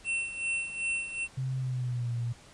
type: tone with tremolo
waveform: square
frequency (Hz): 2700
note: E7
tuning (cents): +41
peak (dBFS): -28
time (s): 0.04-1.28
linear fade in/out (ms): 50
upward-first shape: sine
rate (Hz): 2.6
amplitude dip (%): 70
type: tone with pitch glide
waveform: sine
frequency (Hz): 130.81 to 118.58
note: C3 to A#2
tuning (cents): 0 to +30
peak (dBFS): -29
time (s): 1.37-2.33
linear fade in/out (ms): 10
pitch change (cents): -170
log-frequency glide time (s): 1.57-2.12
effects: pink hiss -54 dBFS RMS until 2.53 s + resampled to 22050 Hz